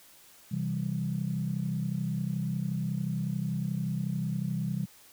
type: chord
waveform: sine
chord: C major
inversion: none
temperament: equal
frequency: 130.81 / 164.81 / 196 Hz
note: C3 / E3 / G3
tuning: 0 / 0 / 0 cents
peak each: -33 / -32 / -33 dBFS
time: 0.51-4.86 s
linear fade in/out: 10 ms
effects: tanh soft clip ceiling -19 dBFS + white hiss -56 dBFS RMS until 5.12 s